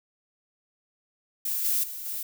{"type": "noise with level steps", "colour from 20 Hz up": "violet", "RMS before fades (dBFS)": [-29, -25, -37, -33], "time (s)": [1.45, 2.23], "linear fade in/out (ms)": 5, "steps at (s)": [1.64, 1.83, 2.05], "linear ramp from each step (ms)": 10, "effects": []}